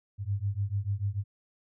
sine beating tone pair, 97.1 / 103.9 Hz, G2 / G#2, -16 / +1 cents, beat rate 6.8 Hz, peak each -31 / -31 dBFS, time 0.18-1.24 s, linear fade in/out 50 ms, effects none

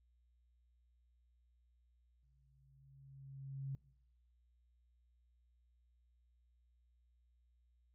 sine tone with exponential growth, 136.2 Hz, C#3, 30 cents flat, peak -38 dBFS, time 2.23-3.75 s, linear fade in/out 0 ms, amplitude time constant 330 ms, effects noise-tail reverb RT60 0.8 s tail -22 dB re dry + added 60 Hz sine -70 dBFS peak until 7.94 s

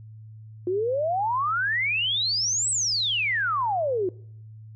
sine exponential two-way sweep, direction up then down, 349.2 to 8190 to 349.2 Hz, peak -22 dBFS, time 0.67-4.09 s, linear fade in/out 2 ms, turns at 2.7 s, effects noise-tail reverb RT60 0.7 s tail -25 dB re dry + added 109 Hz sine -41 dBFS peak until 4.75 s

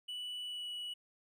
triangle tone with pitch glide, 2960 to 2938 Hz, F#7 to F#7, 0 to -13 cents, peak -38 dBFS, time 0.08-0.94 s, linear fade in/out 10 ms, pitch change -13 cents, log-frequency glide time 0.44-0.69 s, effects none

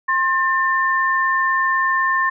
sine tone pair together, 1064 / 1792 Hz, C6 / A6, +29 / +31 cents, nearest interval major sixth, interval 902 cents, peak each -18 dBFS, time 0.08-2.3 s, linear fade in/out 10 ms, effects none

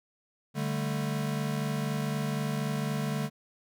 square chord, D suspended fourth, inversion none, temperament equal, 146.83 / 196 / 220 Hz, D3 / G3 / A3, 0 / 0 / 0 cents, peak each -32 / -37 / -35 dBFS, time 0.54-3.3 s, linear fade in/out 50 ms, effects none

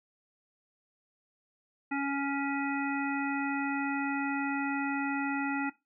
harmonic tone, 278.9 Hz, C#4, 11 cents sharp, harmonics 1 / 3 / 5 / 7 / 9, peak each -31 / -36 / -38 / -39 / -41 dBFS, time 1.91-5.7 s, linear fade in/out 10 ms, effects noise-tail reverb RT60 0.2 s tail -17 dB re dry

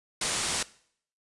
white low-pass noise, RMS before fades -30 dBFS, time 0.21-0.63 s, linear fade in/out 5 ms, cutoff 9800 Hz, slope 48 dB/octave, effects noise-tail reverb RT60 0.6 s tail -20 dB re dry + resampled to 24000 Hz

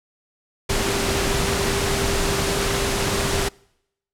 sine tone in noise, 395.5 Hz, G4, 15 cents sharp, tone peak -27 dBFS, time 0.69-3.49 s, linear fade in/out 10 ms, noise pink, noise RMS -22 dBFS, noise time 0.69-3.49 s, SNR -8 dB, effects noise-tail reverb RT60 0.8 s tail -26 dB re dry + low-pass 10000 Hz 12 dB/octave

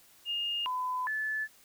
sine tone with pitch steps, 2833 / 1008 / 1736 Hz, F7 / B5 / A6, +24 / +35 / -24 cents, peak -30 dBFS, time 0.25-1.48 s, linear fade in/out 50 ms, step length 410 ms, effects white hiss -60 dBFS RMS until 1.64 s

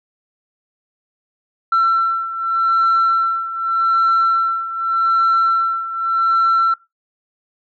sine beating tone pair, 1346 / 1346.84 Hz, E6 / E6, +36 / +37 cents, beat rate 0.84 Hz, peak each -14 / -18 dBFS, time 1.72-6.74 s, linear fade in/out 5 ms, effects noise-tail reverb RT60 0.2 s tail -18 dB re dry + tanh soft clip ceiling -9 dBFS

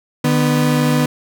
35% pulse tone pair together, 150.52 / 246.9 Hz, D3 / B3, +43 / 0 cents, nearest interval major sixth, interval 857 cents, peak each -14 dBFS, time 0.24-1.06 s, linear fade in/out 5 ms, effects none

